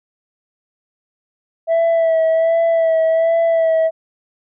sine tone with vibrato, 656 Hz, E5, 9 cents flat, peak -9 dBFS, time 1.67-3.91 s, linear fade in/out 50 ms, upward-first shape sine, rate 1.3 Hz, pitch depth 28 cents each way, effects tanh soft clip ceiling -11 dBFS

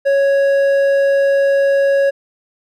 sine tone with hard clipping, 554 Hz, C#5, 1 cent flat, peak -12 dBFS, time 0.05-2.11 s, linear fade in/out 20 ms, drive 6 dB, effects none

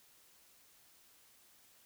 silence, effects white hiss -65 dBFS RMS until 1.85 s

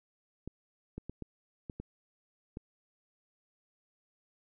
clicks, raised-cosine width 3 ms, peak -27 dBFS, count 7, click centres 0.476 / 0.98 / 1.096 / 1.223 / 1.698 / 1.8 / 2.571 s, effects none

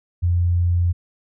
sine tone, 87.31 Hz, F2, in tune, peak -15 dBFS, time 0.22-0.93 s, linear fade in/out 20 ms, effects none

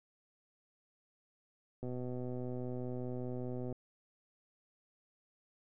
click train, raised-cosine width 2 ms, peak -29 dBFS, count 238, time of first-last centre 1.83-3.726 s, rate 125 Hz, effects none

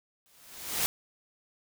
white noise with exponential growth, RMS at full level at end -26 dBFS, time 0.26-0.86 s, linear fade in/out 0 ms, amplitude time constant 130 ms, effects none

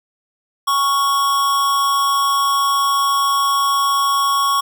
square tone with amplitude modulation, 1108.7 Hz, C#6, in tune, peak -13 dBFS, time 0.67-4.61 s, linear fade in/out 10 ms, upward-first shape sine, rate 293 Hz, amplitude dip 40%, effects none

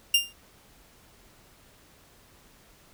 sawtooth tone with exponential decay, 2800 Hz, F7, 4 cents sharp, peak -12 dBFS, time 0.14-0.33 s, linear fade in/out 5 ms, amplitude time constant 40 ms, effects pink hiss -57 dBFS RMS until 2.93 s

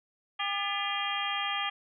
harmonic tone with a mistuned harmonic, 401.7 Hz, G4, 42 cents sharp, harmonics 2 / 3 / 4 / 5 / 6 / 7 / 8, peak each -36 / -35 / -40 / -38 / -38 / -39 / -35 dBFS, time 0.39-1.7 s, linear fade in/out 10 ms, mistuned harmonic 4, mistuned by +120 cents, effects none

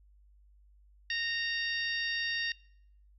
harmonic tone, 926 Hz, A#5, 12 cents flat, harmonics 2 / 3 / 4 / 5 / 6, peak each -33 / -37 / -39 / -41 / -43 dBFS, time 1.1-2.52 s, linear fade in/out 2 ms, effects noise-tail reverb RT60 0.7 s tail -25 dB re dry + added 50 Hz sine -58 dBFS peak until 3.18 s

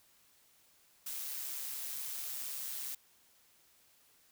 blue noise with amplitude modulation, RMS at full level -39 dBFS, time 1.06-2.95 s, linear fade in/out 5 ms, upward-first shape sine, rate 136 Hz, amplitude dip 40%, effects white hiss -67 dBFS RMS until 4.31 s

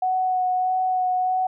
sine tone with vibrato, 740 Hz, F#5, in tune, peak -19 dBFS, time 0.02-1.47 s, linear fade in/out 5 ms, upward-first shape sine, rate 1.6 Hz, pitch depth 13 cents each way, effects none

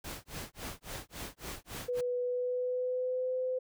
pink noise with tremolo, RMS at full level -40 dBFS, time 0.04-2.01 s, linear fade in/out 5 ms, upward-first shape sine, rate 3.6 Hz, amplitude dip 100%
sine tone with pitch glide, 492.9 to 510.9 Hz, B4 to C5, -3 to -41 cents, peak -30 dBFS, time 1.88-3.59 s, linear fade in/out 10 ms, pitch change +62 cents, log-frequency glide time 2.21-3.35 s
effects none

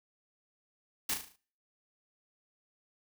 white noise with echo, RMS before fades -32 dBFS, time 1.09-1.14 s, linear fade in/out 5 ms, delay 37 ms, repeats 6, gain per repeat -6 dB, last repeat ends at 1.362 s, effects noise-tail reverb RT60 0.5 s tail -25 dB re dry

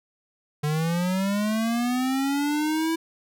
square linear sweep, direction up, 146.83 to 329.6 Hz, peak -23 dBFS, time 0.63-2.96 s, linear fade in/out 10 ms, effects none

